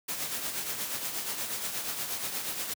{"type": "noise with tremolo", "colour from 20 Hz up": "white", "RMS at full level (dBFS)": -32, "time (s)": [0.08, 2.74], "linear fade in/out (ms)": 10, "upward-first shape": "triangle", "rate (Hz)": 8.4, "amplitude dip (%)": 55, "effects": ["high-pass 100 Hz 12 dB/octave"]}